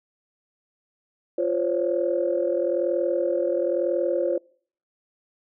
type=tone cluster; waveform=sine; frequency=348.8 / 521 / 562 Hz; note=F4 / C5 / C#5; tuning=-2 / -7 / +24 cents; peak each=-25 dBFS; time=1.38-4.38 s; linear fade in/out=5 ms; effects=noise-tail reverb RT60 0.5 s tail -24 dB re dry + tanh soft clip ceiling -11 dBFS